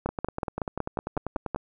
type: two click trains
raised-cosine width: 1 ms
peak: -13 / -16 dBFS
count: 9 / 16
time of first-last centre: 0.06-1.547 / 0.09-1.561 s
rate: 5.38 / 10.2 Hz
effects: none